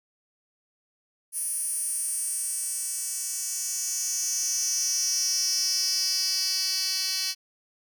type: tone with high-pass filter sweep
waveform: 10% pulse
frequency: 377.6 Hz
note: F#4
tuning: 35 cents sharp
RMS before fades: -28 dBFS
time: 1.32-7.35 s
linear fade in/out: 50 ms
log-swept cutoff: 10000 to 4100 Hz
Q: 5.6
effects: none